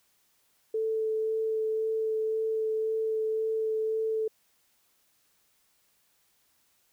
sine tone with vibrato, 440 Hz, A4, in tune, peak -26 dBFS, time 0.74-4.28 s, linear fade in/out 5 ms, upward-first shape sine, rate 1.9 Hz, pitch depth 9 cents each way, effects white hiss -69 dBFS RMS until 6.92 s

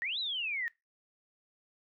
sine exponential two-way sweep, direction up then down, 1812 to 4080 to 1812 Hz, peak -32 dBFS, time 0.02-0.68 s, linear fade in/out 0 ms, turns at 0.19 s, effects noise-tail reverb RT60 0.2 s tail -21 dB re dry

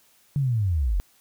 sine linear sweep, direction down, 147 to 40 Hz, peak -20 dBFS, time 0.36-1 s, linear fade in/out 0 ms, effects white hiss -60 dBFS RMS until 1.2 s

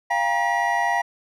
triangle tone cluster, 697 / 795 / 947 / 1926 Hz, F5 / G5 / A#5 / B6, -4 / +24 / +27 / -44 cents, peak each -23 dBFS, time 0.1-1.02 s, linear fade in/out 10 ms, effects none

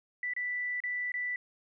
sine tone with dropouts, 1975.5 Hz, B6, in tune, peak -31 dBFS, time 0.23-1.36 s, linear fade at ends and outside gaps 2 ms, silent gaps 0.336-0.364 / 0.803-0.837 / 1.119-1.14 s, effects none

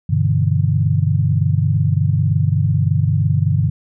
sine chord, E minor seventh, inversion first, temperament equal, 98 / 123.47 / 146.83 / 164.81 Hz, G2 / B2 / D3 / E3, 0 / 0 / 0 / 0 cents, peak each -17 / -19 / -17 / -23 dBFS, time 0.09-3.7 s, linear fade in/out 10 ms, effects none

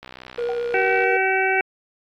click train, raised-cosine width 0.3 ms, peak -21 dBFS, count 65, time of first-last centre 0.03-1.038 s, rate 63.5 Hz
triangle tone with vibrato, 476.4 Hz, A#4, 38 cents sharp, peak -20 dBFS, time 0.38-1.17 s, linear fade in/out 5 ms, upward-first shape square, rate 13 Hz, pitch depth 10 cents each way
sine tone with exponential decay, 761 Hz, F#5, 48 cents sharp, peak -25 dBFS, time 0.49-0.64 s, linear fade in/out 2 ms, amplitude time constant 31 ms
harmonic tone, 381.4 Hz, G4, 47 cents flat, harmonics 1 / 2 / 4 / 5 / 6 / 7, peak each -23 / -23 / -23 / -30 / -24 / -29 dBFS, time 0.74-1.61 s, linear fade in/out 2 ms
effects AAC 64 kbps

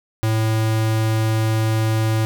square tone, 110.5 Hz, A2, 8 cents sharp, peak -17 dBFS, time 0.23-2.25 s, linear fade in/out 0 ms, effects none

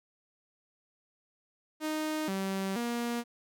sawtooth tone with pitch steps, 309.7 / 192.9 / 237.3 Hz, D#4 / G3 / A#3, -8 / -28 / +31 cents, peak -27 dBFS, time 1.8-3.24 s, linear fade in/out 50 ms, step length 480 ms, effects none

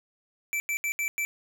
square tone bursts at uneven times, 2328 Hz, D7, 16 cents flat, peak -27 dBFS, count 5, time 0.53-0.6 / 0.69-0.77 / 0.84-0.92 / 0.99-1.08 / 1.18-1.25 s, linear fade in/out 0 ms, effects 9-bit

